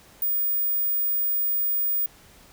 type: tone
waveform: sine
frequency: 15000 Hz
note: A#9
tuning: 10 cents sharp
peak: -21 dBFS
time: 0.22-2.06 s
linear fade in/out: 2 ms
effects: pink hiss -52 dBFS RMS until 2.52 s